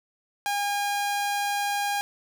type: tone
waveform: sawtooth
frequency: 812 Hz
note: G#5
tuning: 39 cents flat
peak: -21 dBFS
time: 0.46-2.01 s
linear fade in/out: 0 ms
effects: none